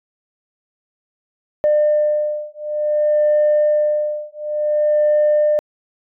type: beating tone pair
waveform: sine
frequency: 600 / 600.56 Hz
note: D5 / D5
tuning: +37 / +39 cents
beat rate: 0.56 Hz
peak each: -16 dBFS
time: 1.64-5.59 s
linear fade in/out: 0 ms
effects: tanh soft clip ceiling -8 dBFS